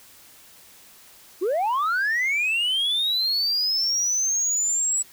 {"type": "linear sweep", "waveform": "sine", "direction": "up", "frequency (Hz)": [328.2, 7880], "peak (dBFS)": -18, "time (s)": [1.41, 5.03], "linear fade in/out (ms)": 20, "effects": ["tanh soft clip ceiling -19 dBFS", "white hiss -50 dBFS RMS until 5.12 s"]}